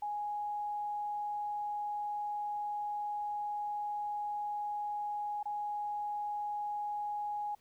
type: tone with dropouts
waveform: sine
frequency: 830.6 Hz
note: G#5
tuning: in tune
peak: -34 dBFS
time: 0.02-7.55 s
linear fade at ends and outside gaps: 5 ms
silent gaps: 5.43-5.455 s
effects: pink hiss -70 dBFS RMS until 7.6 s